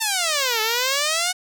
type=exponential two-way sweep; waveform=5% pulse; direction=down then up; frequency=915 to 430 to 744 Hz; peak=-8 dBFS; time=0-1.33 s; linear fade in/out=20 ms; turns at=0.61 s; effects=none